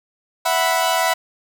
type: chord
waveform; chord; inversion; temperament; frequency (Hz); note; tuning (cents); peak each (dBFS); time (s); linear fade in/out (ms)
sawtooth; E suspended second; none; equal; 659.3 / 740 / 987.8; E5 / F#5 / B5; 0 / 0 / 0; -17; 0.45-1.14; 10
effects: none